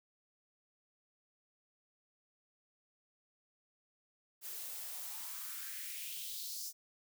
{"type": "noise with high-pass filter sweep", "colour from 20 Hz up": "blue", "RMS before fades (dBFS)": -44, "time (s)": [4.41, 6.73], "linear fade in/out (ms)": 50, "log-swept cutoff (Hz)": [340, 5800], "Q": 3.1, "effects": []}